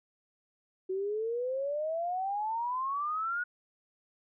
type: exponential sweep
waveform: sine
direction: up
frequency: 370.1 to 1469 Hz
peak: -30 dBFS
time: 0.89-3.44 s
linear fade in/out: 10 ms
effects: none